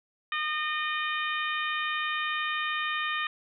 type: harmonic tone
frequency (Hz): 611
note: D#5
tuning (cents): -32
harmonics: 2 / 3 / 4 / 5 / 6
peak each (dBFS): -32 / -32 / -35 / -37 / -39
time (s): 0.32-3.27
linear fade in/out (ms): 2
effects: none